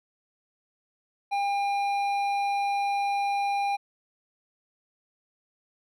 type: tone with hard clipping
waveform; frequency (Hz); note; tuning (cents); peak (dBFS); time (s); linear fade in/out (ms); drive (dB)
sine; 803; G5; +41; -26; 1.31-3.77; 20; 9
effects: none